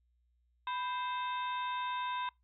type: harmonic tone with a mistuned harmonic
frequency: 523.3 Hz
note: C5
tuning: in tune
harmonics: 2 / 3 / 4 / 5 / 6 / 7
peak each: -35 / -45 / -50 / -47 / -56 / -46 dBFS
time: 0.67-2.29 s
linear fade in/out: 2 ms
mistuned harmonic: 2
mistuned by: -88 cents
effects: noise-tail reverb RT60 0.2 s tail -24 dB re dry + added 60 Hz sine -70 dBFS peak until 2.43 s